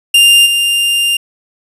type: tone with level steps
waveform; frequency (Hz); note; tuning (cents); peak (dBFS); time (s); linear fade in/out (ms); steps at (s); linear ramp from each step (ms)
45% pulse; 2798; F7; +3; -4 / -10; 0.14-1.17; 5; 0.45; 20
effects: resampled to 32000 Hz + 7-bit